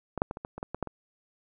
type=clicks; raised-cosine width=1 ms; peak=-18 / -9 / -20 / -24 / -21 / -25 / -19 / -19 / -15 / -24 dBFS; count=10; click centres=0.177 / 0.219 / 0.311 / 0.371 / 0.449 / 0.58 / 0.629 / 0.746 / 0.827 / 0.873 s; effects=none